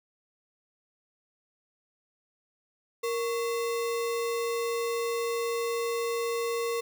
sine tone with sample-and-hold, 466.2 Hz, A#4, in tune, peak -27 dBFS, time 3.03-6.81 s, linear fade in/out 10 ms, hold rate 1575 Hz, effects none

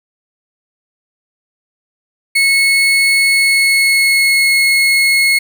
35% pulse tone with pitch glide, 2194 to 2173 Hz, C#7 to C#7, -18 to -35 cents, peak -7 dBFS, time 2.35-5.39 s, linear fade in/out 10 ms, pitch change -17 cents, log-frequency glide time 3.26-4.53 s, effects none

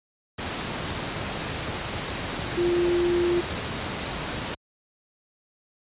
sine tone in noise, 349.2 Hz, F4, in tune, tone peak -20 dBFS, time 2.57-3.41 s, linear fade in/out 10 ms, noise pink, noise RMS -30 dBFS, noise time 0.38-4.55 s, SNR +7 dB, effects high-pass 60 Hz 12 dB/octave + resampled to 8000 Hz

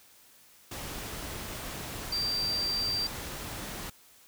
sine tone in noise, 4699 Hz, D8, in tune, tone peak -28 dBFS, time 2.12-3.07 s, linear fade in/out 5 ms, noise pink, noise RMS -39 dBFS, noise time 0.71-3.9 s, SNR +8 dB, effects white hiss -58 dBFS RMS until 4.27 s

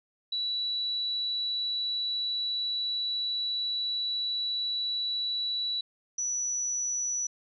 sine tone pair in turn, 3937 / 5915 Hz, B7 / F#8, -6 / -1 cents, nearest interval perfect fifth, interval 705 cents, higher second, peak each -28 dBFS, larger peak neither, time 0.32-5.81 / 6.18-7.27 s, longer first, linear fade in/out 5 ms, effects none

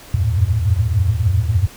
sine tone cluster, 79.2 / 89.7 / 93.1 / 106.5 / 113.7 Hz, D#2 / F2 / F#2 / G#2 / A#2, +31 / +47 / +11 / +44 / -43 cents, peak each -20 dBFS, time 0.14-1.67 s, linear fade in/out 5 ms, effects pink hiss -40 dBFS RMS until 1.76 s

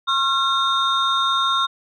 sine tone cluster, 1079 / 1367 / 3677 Hz, C#6 / F6 / A#7, -47 / -37 / -24 cents, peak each -20 dBFS, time 0.07-1.67 s, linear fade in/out 20 ms, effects tanh soft clip ceiling -11 dBFS

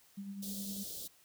sine tone with tremolo, 198.3 Hz, G3, 20 cents sharp, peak -39 dBFS, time 0.17-0.84 s, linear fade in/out 10 ms, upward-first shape sine, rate 9.8 Hz, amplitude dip 45%
white band-stop noise, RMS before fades -44 dBFS, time 0.42-1.08 s, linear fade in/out 10 ms, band 630 to 3300 Hz, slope 48 dB/octave
effects white hiss -65 dBFS RMS until 1.24 s

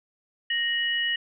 sine tone pair together, 1864.7 / 2927 Hz, A#6 / F#7, 0 / -19 cents, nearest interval minor sixth, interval 781 cents, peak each -26 dBFS, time 0.5-1.16 s, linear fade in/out 5 ms, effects none

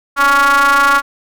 square ring-modulated tone, 138.5 Hz, C#3, 1 cent flat, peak -6 dBFS, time 0.16-1.02 s, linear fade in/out 50 ms, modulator 1260 Hz, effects none

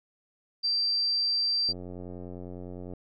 sine tone, 4699 Hz, D8, in tune, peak -24 dBFS, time 0.63-1.73 s, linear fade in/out 20 ms
click train, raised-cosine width 2 ms, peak -28 dBFS, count 113, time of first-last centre 1.69-2.936 s, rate 89.9 Hz
effects none

